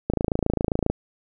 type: click train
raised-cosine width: 2 ms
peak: -8 dBFS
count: 23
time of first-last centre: 0.1-0.9 s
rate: 27.5 Hz
effects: none